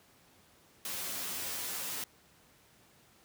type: noise with comb filter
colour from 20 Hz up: white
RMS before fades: -38 dBFS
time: 0.85-2.04 s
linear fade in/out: 2 ms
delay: 11 ms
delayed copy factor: +0.85
effects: pink hiss -63 dBFS RMS until 3.24 s + high-pass 80 Hz 12 dB/octave